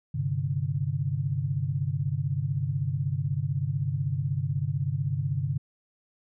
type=chord; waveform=sine; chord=G suspended fourth; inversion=none; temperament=equal; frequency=98 / 130.81 / 146.83 Hz; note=G2 / C3 / D3; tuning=0 / 0 / 0 cents; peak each=-32 / -29 / -29 dBFS; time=0.14-5.58 s; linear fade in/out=10 ms; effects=none